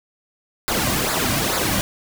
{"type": "noise with flanger", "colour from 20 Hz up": "pink", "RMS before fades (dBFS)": -21, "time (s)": [0.68, 1.81], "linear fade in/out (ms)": 0, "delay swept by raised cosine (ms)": [0.33, 2.33], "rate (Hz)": 2.3, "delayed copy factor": -0.65, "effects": []}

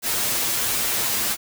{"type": "noise with comb filter", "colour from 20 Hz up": "white", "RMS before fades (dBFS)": -23, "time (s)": [0.02, 1.37], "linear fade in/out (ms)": 50, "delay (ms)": 8.6, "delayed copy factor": 0.85, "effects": []}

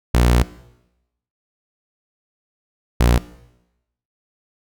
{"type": "tone pair in turn", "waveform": "sawtooth", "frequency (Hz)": [60, 59.55], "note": ["B1", "A#1"], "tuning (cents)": [-49, 38], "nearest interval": "unison", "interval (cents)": 13, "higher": "first", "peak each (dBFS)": -8, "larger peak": "neither", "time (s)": [[0.14, 0.43], [3, 3.18]], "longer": "first", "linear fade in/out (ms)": 5, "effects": ["noise-tail reverb RT60 0.9 s tail -18 dB re dry"]}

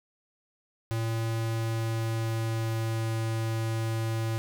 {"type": "tone with pitch glide", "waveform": "square", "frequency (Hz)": [113.4, 112.49], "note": ["A#2", "A2"], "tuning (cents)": [-47, 39], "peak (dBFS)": -28, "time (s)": [0.91, 4.38], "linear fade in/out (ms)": 0, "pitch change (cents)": -14, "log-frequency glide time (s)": [1.29, 3.13], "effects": []}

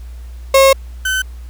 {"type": "tone pair in turn", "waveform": "35% pulse", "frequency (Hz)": [540, 1524.6], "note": ["C#5", "G6"], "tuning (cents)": [-45, -49], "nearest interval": "octave + tritone", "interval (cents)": 1796, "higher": "second", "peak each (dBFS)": [-4, -13], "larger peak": "first", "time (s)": [[0.54, 0.73], [1.05, 1.22]], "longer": "first", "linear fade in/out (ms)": 5, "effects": ["added 60 Hz sine -28 dBFS peak until 1.49 s", "pink hiss -49 dBFS RMS until 1.49 s"]}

